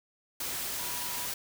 sine tone in noise, 972 Hz, B5, 28 cents flat, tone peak -44 dBFS, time 0.79-1.26 s, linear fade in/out 5 ms, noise white, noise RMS -35 dBFS, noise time 0.4-1.34 s, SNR -12 dB, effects none

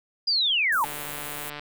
sine linear sweep, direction down, 4938 to 800 Hz, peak -20 dBFS, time 0.27-0.85 s, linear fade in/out 10 ms
white band-stop noise, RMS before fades -37 dBFS, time 0.72-1.5 s, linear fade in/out 5 ms, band 1000 to 7500 Hz, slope 24 dB/octave
click train, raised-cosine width 0.3 ms, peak -20 dBFS, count 112, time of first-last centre 0.84-1.595 s, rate 147 Hz
effects none

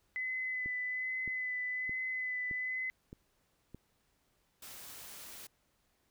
sine tone with vibrato, 2015 Hz, B6, 34 cents sharp, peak -34 dBFS, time 0.16-2.9 s, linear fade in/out 0 ms, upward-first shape sine, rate 1.2 Hz, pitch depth 16 cents each way
click train, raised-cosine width 3 ms, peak -34 dBFS, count 6, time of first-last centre 0.66-3.746 s, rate 1.62 Hz
white noise, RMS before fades -49 dBFS, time 4.62-5.47 s, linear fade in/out 5 ms
effects pink hiss -75 dBFS RMS until 6.1 s

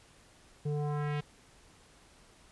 square tone with low-pass filter sweep, 147.4 Hz, D3, 7 cents sharp, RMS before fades -33 dBFS, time 0.65-1.21 s, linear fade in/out 10 ms, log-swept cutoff 360 to 3200 Hz, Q 1.6, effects pink hiss -60 dBFS RMS until 2.51 s + resampled to 24000 Hz

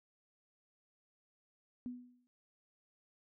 sine tone with exponential decay, 246.9 Hz, B3, in tune, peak -37 dBFS, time 1.86-2.27 s, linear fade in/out 0 ms, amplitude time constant 89 ms, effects none

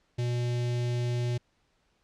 square tone with notch filter, 121.2 Hz, B2, 32 cents flat, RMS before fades -29 dBFS, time 0.18-1.38 s, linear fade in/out 10 ms, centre 1200 Hz, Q 0.78, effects pink hiss -71 dBFS RMS until 2.03 s + low-pass 6000 Hz 12 dB/octave

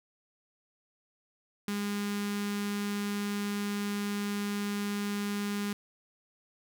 sawtooth tone with notch filter, 204.1 Hz, G#3, 30 cents flat, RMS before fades -33 dBFS, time 1.68-5.73 s, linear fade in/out 2 ms, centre 630 Hz, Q 0.86, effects none

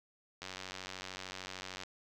click train, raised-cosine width 0.2 ms, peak -25 dBFS, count 133, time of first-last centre 0.42-1.835 s, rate 93.3 Hz, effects none

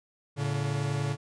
45% pulse tone pair together, 112.2 / 142.77 Hz, A2 / D3, +34 / -49 cents, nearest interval major third, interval 417 cents, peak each -32 / -29 dBFS, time 0.36-1.17 s, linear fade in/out 50 ms, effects resampled to 22050 Hz

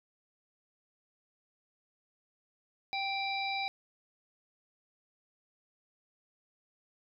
harmonic tone with a mistuned harmonic, 784 Hz, G5, in tune, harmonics 1 / 3 / 5 / 6, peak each -35 / -36 / -39 / -45 dBFS, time 2.93-3.68 s, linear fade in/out 0 ms, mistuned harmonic 6, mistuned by +66 cents, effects none

